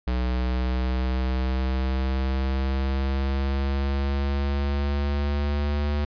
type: exponential sweep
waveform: square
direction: up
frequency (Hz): 61.9 to 73.42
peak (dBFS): -23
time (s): 0.07-6.05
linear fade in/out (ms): 5
effects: resampled to 11025 Hz

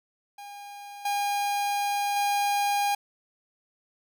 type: tone with level steps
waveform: 45% pulse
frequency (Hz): 812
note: G#5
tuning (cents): -39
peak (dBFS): -40 / -25 / -23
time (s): 0.38-2.95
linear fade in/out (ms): 5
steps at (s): 1.05 / 2.16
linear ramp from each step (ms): 5
effects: none

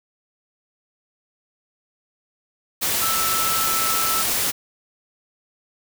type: tone in noise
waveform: sine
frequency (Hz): 1318.5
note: E6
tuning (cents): 0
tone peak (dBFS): -24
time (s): 3.01-4.23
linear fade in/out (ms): 20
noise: white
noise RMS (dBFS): -22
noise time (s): 2.81-4.52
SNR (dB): -5
effects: none

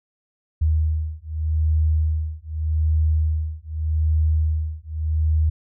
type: beating tone pair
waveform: sine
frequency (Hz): 77.8 / 78.63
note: D#2 / D#2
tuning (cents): 0 / +19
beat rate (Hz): 0.83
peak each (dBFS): -21 / -21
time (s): 0.61-5.5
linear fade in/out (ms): 10
effects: none

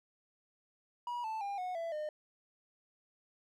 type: tone with pitch steps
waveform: triangle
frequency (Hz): 965 / 879.8 / 802.1 / 731.3 / 666.8 / 607.9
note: B5 / A5 / G5 / F#5 / E5 / D#5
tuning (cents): -40 / 0 / +40 / -20 / +20 / -40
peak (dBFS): -34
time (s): 1.07-2.09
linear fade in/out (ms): 2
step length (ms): 170
effects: none

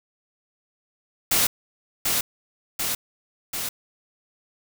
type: noise with echo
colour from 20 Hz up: white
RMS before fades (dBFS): -20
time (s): 1.31-1.47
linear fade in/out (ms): 5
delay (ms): 740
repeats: 3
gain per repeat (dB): -3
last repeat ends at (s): 3.69
effects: none

